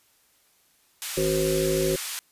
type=band-pass noise; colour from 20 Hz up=white; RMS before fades=-33 dBFS; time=1.02-2.19 s; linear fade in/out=0 ms; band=1300 to 12000 Hz; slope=12 dB/octave
type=harmonic tone; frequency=53.3 Hz; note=G#1; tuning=46 cents sharp; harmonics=1 / 3 / 5 / 7 / 9 / 10; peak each=-35 / -30 / -34 / -24 / -32 / -28 dBFS; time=1.17-1.96 s; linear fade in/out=5 ms
effects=white hiss -63 dBFS RMS until 2.31 s + resampled to 32000 Hz